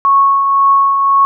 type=tone with tremolo; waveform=sine; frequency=1103 Hz; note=C#6; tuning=9 cents flat; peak=-5 dBFS; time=0.05-1.25 s; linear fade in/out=0 ms; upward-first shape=triangle; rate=1.9 Hz; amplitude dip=45%; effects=none